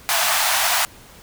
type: high-pass noise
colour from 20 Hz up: pink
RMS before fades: -19 dBFS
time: 0.09-0.85 s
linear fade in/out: 0 ms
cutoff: 640 Hz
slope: 96 dB/octave
effects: pink hiss -45 dBFS RMS until 1.22 s